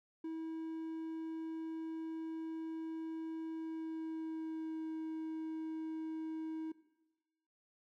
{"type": "tone with pitch glide", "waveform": "triangle", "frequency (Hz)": [322.7, 318.3], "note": ["E4", "D#4"], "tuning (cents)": [-37, 39], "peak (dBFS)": -37, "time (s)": [0.24, 6.72], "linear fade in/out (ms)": 5, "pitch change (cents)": -24, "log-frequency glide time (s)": [3.53, 4.89], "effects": ["noise-tail reverb RT60 1.0 s tail -17 dB re dry"]}